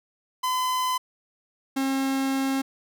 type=tone pair in turn; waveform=45% pulse; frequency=1016 / 269.1 Hz; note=B5 / C4; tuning=+49 / +49 cents; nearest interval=octave + major seventh; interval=2300 cents; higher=first; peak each=-23 dBFS; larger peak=neither; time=0.43-0.98 / 1.76-2.62 s; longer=second; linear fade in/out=10 ms; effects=none